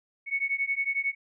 sine beating tone pair, 2210 / 2221 Hz, C#7 / C#7, -6 / +3 cents, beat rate 11 Hz, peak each -29 dBFS, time 0.26-1.15 s, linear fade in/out 50 ms, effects none

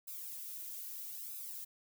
violet noise with flanger, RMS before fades -45 dBFS, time 0.07-1.65 s, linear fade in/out 10 ms, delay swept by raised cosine 0.79 to 2.89 ms, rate 0.78 Hz, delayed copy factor +0.9, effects none

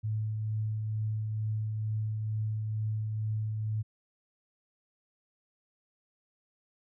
sine tone with tremolo, 108.3 Hz, A2, 27 cents flat, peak -28 dBFS, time 0.03-3.83 s, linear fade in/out 20 ms, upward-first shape triangle, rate 2.2 Hz, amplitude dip 30%, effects none

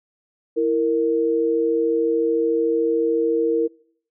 sine tone pair together, 329.5 / 463.2 Hz, E4 / A#4, -1 / -11 cents, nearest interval tritone, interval 590 cents, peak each -22 / -18 dBFS, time 0.56-3.68 s, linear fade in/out 20 ms, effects noise-tail reverb RT60 0.6 s tail -24 dB re dry

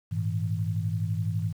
sine tone cluster, 102.3 / 114.2 / 161.2 Hz, G#2 / A#2 / E3, -26 / -35 / -38 cents, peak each -28 / -32 / -31 dBFS, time 0.11-1.53 s, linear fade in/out 20 ms, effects 9-bit

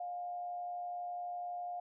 sine tone with frequency modulation, 709 Hz, F5, 26 cents sharp, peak -38 dBFS, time 0-1.8 s, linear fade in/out 5 ms, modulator 112 Hz, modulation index 0.26, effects none

